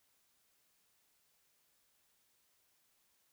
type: silence
effects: white hiss -75 dBFS RMS until 3.32 s